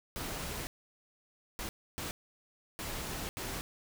pink noise bursts at uneven times, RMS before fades -39 dBFS, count 5, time 0.16-0.67 / 1.59-1.69 / 1.98-2.11 / 2.79-3.29 / 3.37-3.61 s, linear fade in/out 0 ms, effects none

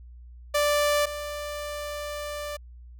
sawtooth tone pair in turn, 587.3 / 589.6 Hz, D5 / D5, 0 / +7 cents, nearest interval unison, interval 7 cents, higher second, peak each -17 / -28 dBFS, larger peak first, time 0.54-1.06 / 1.06-2.57 s, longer second, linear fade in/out 10 ms, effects added 60 Hz sine -43 dBFS peak until 2.99 s

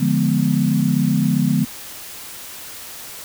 sine chord, D diminished seventh, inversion none, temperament equal with one note detuned, 146.83 / 174.61 / 209.7 / 246.9 Hz, D3 / F3 / Ab3 / Cb4, 0 / 0 / +17 / 0 cents, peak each -20 dBFS, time 0-1.65 s, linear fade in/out 10 ms, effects white hiss -35 dBFS RMS until 3.24 s

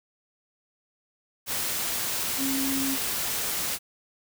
sine tone in noise, 270 Hz, C#4, 45 cents flat, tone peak -27 dBFS, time 2.37-2.98 s, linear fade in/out 50 ms, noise white, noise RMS -29 dBFS, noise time 1.46-3.79 s, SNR -1 dB, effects none

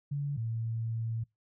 sine tone pair in turn, 142.8 / 113.66 Hz, D3 / A#2, -48 / -43 cents, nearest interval major third, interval 395 cents, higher first, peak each -30 / -31 dBFS, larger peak first, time 0.11-0.37 / 0.37-1.24 s, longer second, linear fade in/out 10 ms, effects noise-tail reverb RT60 0.2 s tail -25 dB re dry

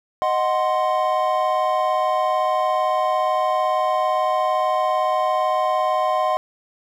triangle chord, C diminished, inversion first, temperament equal, 622.3 / 740 / 1046.5 Hz, Eb5 / Gb5 / C6, 0 / 0 / 0 cents, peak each -20 dBFS, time 0.22-6.37 s, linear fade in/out 0 ms, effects none

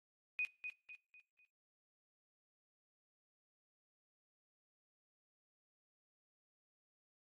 sine tone with echo, 2489 Hz, D#7, in tune, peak -35 dBFS, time 0.39-0.45 s, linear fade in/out 0 ms, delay 250 ms, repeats 4, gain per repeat -8 dB, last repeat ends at 1.45 s, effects noise-tail reverb RT60 0.5 s tail -23 dB re dry + AAC 32 kbps

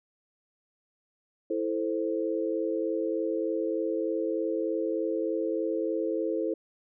sine chord, A minor, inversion second, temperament equal, 329.6 / 440 / 523.3 Hz, E4 / A4 / C5, 0 / 0 / 0 cents, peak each -30 / -31 / -32 dBFS, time 1.5-6.54 s, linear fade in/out 5 ms, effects none

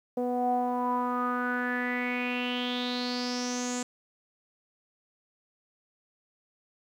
sawtooth tone with low-pass filter sweep, 246.9 Hz, B3, in tune, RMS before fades -30 dBFS, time 0.17-3.83 s, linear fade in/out 5 ms, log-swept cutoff 590 to 7400 Hz, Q 7.4, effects 10-bit

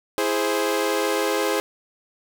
sawtooth chord, E augmented, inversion none, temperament equal, 329.6 / 415.3 / 523.3 Hz, E4 / G#4 / B#4, 0 / 0 / 0 cents, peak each -23 / -20 / -21 dBFS, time 0.18-1.6 s, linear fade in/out 0 ms, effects none

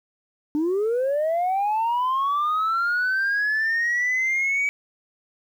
sine linear sweep, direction up, 290 to 2283 Hz, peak -18 dBFS, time 0.55-4.69 s, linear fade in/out 0 ms, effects tanh soft clip ceiling -18 dBFS + 9-bit

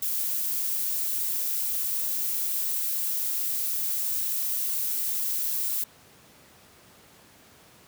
violet noise, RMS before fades -28 dBFS, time 0.02-5.84 s, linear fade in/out 5 ms, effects pink hiss -54 dBFS RMS until 7.87 s + high-pass 100 Hz 12 dB/octave

